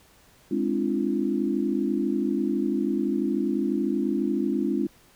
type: chord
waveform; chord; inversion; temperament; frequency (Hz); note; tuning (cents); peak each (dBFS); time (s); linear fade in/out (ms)
sine; D half-diminished seventh; second; equal with one note detuned; 207.7 / 261.6 / 293.7 / 342; Ab3 / C4 / D4 / F4; 0 / 0 / 0 / -36; -28; 0.51-4.87; 5
effects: pink hiss -57 dBFS RMS until 5.15 s